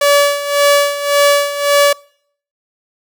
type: tone with tremolo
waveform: sawtooth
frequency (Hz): 573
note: D5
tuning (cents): -43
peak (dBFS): -3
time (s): 0.01-1.93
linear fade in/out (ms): 5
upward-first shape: sine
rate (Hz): 1.8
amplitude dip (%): 75
effects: noise-tail reverb RT60 0.6 s tail -25 dB re dry

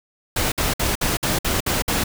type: noise bursts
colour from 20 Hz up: pink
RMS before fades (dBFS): -21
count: 8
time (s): 0.36-2.039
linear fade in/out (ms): 5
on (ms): 160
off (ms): 57
effects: none

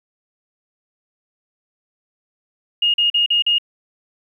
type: tone bursts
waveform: sine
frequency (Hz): 2853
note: F7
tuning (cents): +36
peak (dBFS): -13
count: 5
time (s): 2.82-3.584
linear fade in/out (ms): 5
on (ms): 120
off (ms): 41
effects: 9-bit

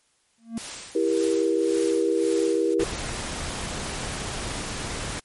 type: tone with exponential growth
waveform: triangle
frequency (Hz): 228.7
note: A#3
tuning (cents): -33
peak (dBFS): -21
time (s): 0.38-0.58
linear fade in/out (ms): 2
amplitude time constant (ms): 42
type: noise with tremolo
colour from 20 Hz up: white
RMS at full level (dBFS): -35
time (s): 0.57-2.74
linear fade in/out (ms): 2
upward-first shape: sine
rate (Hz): 1.8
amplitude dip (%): 70
type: chord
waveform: sine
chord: E diminished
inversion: none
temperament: just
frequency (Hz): 329.6 / 395.6 / 474.7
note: E4 / G4 / Bb4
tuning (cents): 0 / +16 / +31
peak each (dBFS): -24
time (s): 0.95-2.84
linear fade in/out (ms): 5
type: noise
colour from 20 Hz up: pink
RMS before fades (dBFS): -31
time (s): 2.79-5.2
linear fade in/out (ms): 10
effects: white hiss -66 dBFS RMS until 5.24 s + MP3 48 kbps

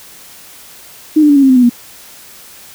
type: tone with pitch steps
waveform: sine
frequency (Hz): 308.5 / 297.6 / 287.2 / 277.1 / 267.3 / 257.9 / 248.8 / 240.1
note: D#4 / D4 / D4 / C#4 / C4 / C4 / B3 / B3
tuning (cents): -15 / +23 / -39 / -1 / +37 / -25 / +13 / -49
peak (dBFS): -4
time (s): 1.16-1.696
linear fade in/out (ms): 10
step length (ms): 67
effects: white hiss -37 dBFS RMS until 2.74 s

